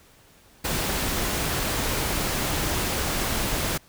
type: noise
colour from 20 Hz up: pink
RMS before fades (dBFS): -26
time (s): 0.64-3.78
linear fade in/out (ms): 10
effects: pink hiss -55 dBFS RMS until 3.88 s